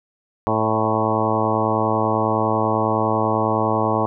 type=harmonic tone with a mistuned harmonic; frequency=110 Hz; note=A2; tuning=in tune; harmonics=1 / 2 / 3 / 4 / 5 / 6 / 7 / 8 / 9 / 10; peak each=-26 / -26 / -26 / -26 / -26 / -26 / -26 / -26 / -26 / -26 dBFS; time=0.47-4.06 s; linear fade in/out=0 ms; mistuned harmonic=6; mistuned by=-22 cents; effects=none